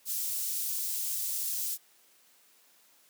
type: high-pass noise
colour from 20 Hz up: white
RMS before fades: -33 dBFS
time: 0.05-1.78 s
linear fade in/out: 50 ms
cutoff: 6100 Hz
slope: 12 dB/octave
effects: white hiss -63 dBFS RMS until 3.09 s + high-pass 200 Hz 12 dB/octave